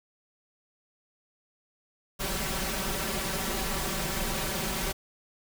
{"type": "noise with comb filter", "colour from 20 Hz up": "pink", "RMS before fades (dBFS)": -31, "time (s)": [2.19, 4.93], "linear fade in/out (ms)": 20, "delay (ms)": 5.2, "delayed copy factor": 1, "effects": []}